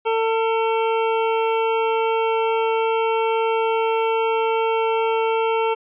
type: tone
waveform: 25% pulse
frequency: 449.8 Hz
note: A4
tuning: 38 cents sharp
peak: -14 dBFS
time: 0.05-5.75 s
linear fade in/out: 20 ms
effects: resampled to 8000 Hz